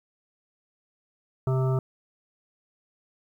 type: harmonic tone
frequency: 130.81 Hz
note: C3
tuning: in tune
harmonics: 1 / 3 / 5 / 7 / 9 / 10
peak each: -22 / -30 / -35 / -41 / -41 / -41 dBFS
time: 1.47-1.79 s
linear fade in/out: 2 ms
effects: 10-bit